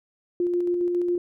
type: tone with tremolo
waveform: sine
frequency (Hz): 351.7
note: F4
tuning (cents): +12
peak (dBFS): -20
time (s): 0.4-1.18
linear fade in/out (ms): 2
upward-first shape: square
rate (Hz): 7.3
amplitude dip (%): 25
effects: none